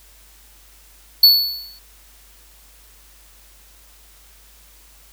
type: tone with exponential decay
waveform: square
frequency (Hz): 4435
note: C#8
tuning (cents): 0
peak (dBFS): -5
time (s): 1.23-1.79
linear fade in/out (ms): 5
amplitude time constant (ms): 120
effects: added 50 Hz sine -50 dBFS peak until 5.12 s + white hiss -50 dBFS RMS until 5.12 s